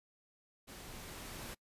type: noise with level ramp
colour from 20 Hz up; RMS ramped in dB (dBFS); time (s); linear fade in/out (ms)
pink; -51 to -45; 0.67-1.55; 20
effects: noise-tail reverb RT60 0.1 s tail -24 dB re dry + resampled to 32000 Hz